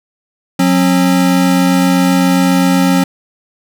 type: tone pair together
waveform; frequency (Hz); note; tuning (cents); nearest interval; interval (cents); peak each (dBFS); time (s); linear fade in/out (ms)
square; 181.9 / 269.6; F#3 / C#4; -29 / -48; perfect fifth; 681; -12; 0.59-3.04; 5
effects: none